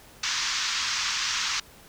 white band-pass noise, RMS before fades -28 dBFS, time 0.23-1.6 s, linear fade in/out 5 ms, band 980 to 6400 Hz, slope 48 dB/octave, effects pink hiss -51 dBFS RMS until 1.88 s

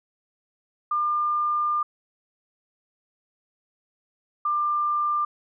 sine tone pair in turn, 1200 / 1192.4 Hz, D6 / D6, +37 / +26 cents, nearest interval unison, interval 11 cents, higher first, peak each -21 dBFS, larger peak neither, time 0.91-1.83 / 4.45-5.25 s, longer first, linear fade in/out 5 ms, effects none

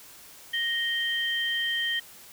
sine tone pair together, 1864.7 / 3139 Hz, A#6 / G7, 0 / +2 cents, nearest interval major sixth, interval 902 cents, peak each -28 / -28 dBFS, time 0.53-2 s, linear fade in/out 10 ms, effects white hiss -49 dBFS RMS until 2.32 s

